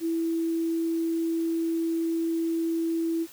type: tone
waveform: sine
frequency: 330 Hz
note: E4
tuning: 2 cents sharp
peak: -24 dBFS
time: 0-3.27 s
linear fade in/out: 50 ms
effects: white hiss -49 dBFS RMS until 3.32 s